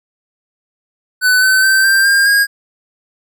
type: tone with pitch steps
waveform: square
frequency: 1500 / 1525.3 / 1551.1 / 1577.3 / 1603.9 / 1631 Hz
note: F#6 / G6 / G6 / G6 / G6 / G#6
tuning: +23 / -48 / -19 / +10 / +39 / -32 cents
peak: -9 dBFS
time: 1.21-2.47 s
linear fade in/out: 50 ms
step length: 210 ms
effects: none